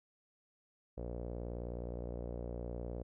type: tone with low-pass filter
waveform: sawtooth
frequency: 59.4 Hz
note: A#1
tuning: 33 cents sharp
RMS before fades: -42 dBFS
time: 0.97-3.03 s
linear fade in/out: 10 ms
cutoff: 530 Hz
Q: 3.4
effects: none